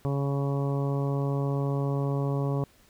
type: harmonic tone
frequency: 139.6 Hz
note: C#3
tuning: 13 cents sharp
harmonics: 1 / 2 / 3 / 4 / 5 / 6 / 7 / 8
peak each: -26 / -34 / -34 / -37 / -42 / -45 / -43 / -43 dBFS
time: 0.05-2.64 s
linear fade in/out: 0 ms
effects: pink hiss -60 dBFS RMS until 2.89 s